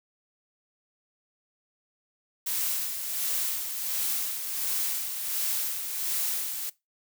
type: noise with tremolo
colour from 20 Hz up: blue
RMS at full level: -28 dBFS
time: 2.46-6.7 s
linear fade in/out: 10 ms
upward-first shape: sine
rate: 1.4 Hz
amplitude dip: 50%
effects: noise-tail reverb RT60 0.2 s tail -20 dB re dry